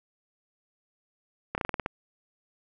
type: slowing click train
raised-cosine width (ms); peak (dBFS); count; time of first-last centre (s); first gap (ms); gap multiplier
0.5; -14; 8; 1.55-1.861; 29; 1.14
effects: none